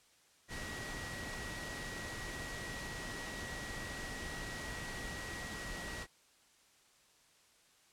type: tone in noise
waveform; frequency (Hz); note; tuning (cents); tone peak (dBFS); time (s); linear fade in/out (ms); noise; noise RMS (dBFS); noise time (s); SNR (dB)
sine; 1914; A#6; +45; -46; 0.48-6.07; 50; pink; -44; 0.48-6.07; -5
effects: white hiss -67 dBFS RMS until 7.92 s + low-pass 9000 Hz 12 dB/octave